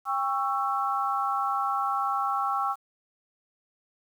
sine chord, C# diminished, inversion second, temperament just, 798.3 / 1108.7 / 1330.5 Hz, G5 / C#6 / E6, +31 / 0 / +16 cents, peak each -29 dBFS, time 0.05-2.76 s, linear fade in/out 50 ms, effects 9-bit

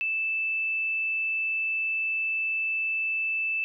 sine tone, 2637 Hz, E7, in tune, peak -25 dBFS, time 0.01-3.64 s, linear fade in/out 0 ms, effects none

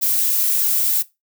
violet noise, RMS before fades -18 dBFS, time 0.01-1.03 s, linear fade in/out 20 ms, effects noise-tail reverb RT60 0.2 s tail -18 dB re dry

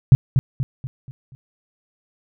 sine tone with echo, 130.81 Hz, C3, in tune, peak -4 dBFS, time 0.12-0.15 s, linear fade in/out 0 ms, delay 240 ms, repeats 5, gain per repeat -7 dB, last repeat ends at 1.35 s, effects none

